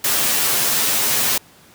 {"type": "noise with comb filter", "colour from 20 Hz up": "white", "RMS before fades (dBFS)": -18, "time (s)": [0.04, 1.38], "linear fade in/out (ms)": 5, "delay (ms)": 11, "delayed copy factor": -1, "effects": ["pink hiss -48 dBFS RMS until 1.74 s", "high-pass 100 Hz 12 dB/octave"]}